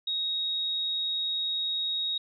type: tone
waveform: sine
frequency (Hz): 3770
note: A#7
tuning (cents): +19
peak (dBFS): -27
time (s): 0.07-2.18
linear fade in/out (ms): 5
effects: none